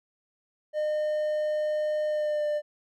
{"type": "tone with pitch glide", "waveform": "triangle", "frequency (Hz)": [608, 596.9], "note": ["D#5", "D5"], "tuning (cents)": [-40, 28], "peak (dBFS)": -23, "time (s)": [0.73, 2.62], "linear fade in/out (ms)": 50, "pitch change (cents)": -32, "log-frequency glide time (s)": [2.07, 2.46], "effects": []}